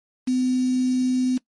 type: tone with quantisation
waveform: sine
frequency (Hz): 254.2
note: C4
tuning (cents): -50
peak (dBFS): -18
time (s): 0.27-1.38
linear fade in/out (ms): 10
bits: 6
effects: noise-tail reverb RT60 0.1 s tail -20 dB re dry + MP3 48 kbps